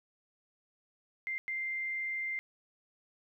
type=tone bursts at uneven times; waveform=sine; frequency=2093 Hz; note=C7; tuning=in tune; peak=-33 dBFS; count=2; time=1.27-1.38 / 1.48-2.39 s; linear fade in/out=0 ms; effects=12-bit